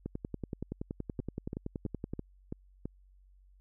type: two click trains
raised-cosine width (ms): 3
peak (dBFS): -24 / -23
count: 6 / 23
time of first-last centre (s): 1.2-2.856 / 0.06-2.135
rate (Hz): 3.02 / 10.6
effects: added 47 Hz sine -58 dBFS peak until 3.6 s